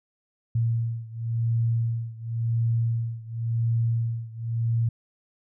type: beating tone pair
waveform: sine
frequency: 115.1 / 116.03 Hz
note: A#2 / A#2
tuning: -22 / -8 cents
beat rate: 0.93 Hz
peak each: -25 / -27 dBFS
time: 0.55-4.89 s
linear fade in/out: 5 ms
effects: none